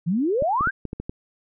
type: exponential sweep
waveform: sine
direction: up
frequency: 155.56 to 1657 Hz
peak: -19 dBFS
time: 0.06-0.71 s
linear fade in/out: 20 ms
type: clicks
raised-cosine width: 3 ms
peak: -17 dBFS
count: 7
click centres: 0.423 / 0.609 / 0.673 / 0.853 / 0.931 / 1 / 1.095 s
effects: none